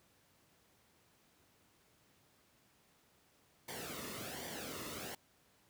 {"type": "noise with flanger", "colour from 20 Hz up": "pink", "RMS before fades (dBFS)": -45, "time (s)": [3.68, 5.15], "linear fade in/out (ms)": 5, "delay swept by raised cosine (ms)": [0.75, 1.29], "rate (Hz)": 1.3, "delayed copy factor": -0.65, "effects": ["pink hiss -70 dBFS RMS until 5.69 s", "high-pass 80 Hz 12 dB/octave"]}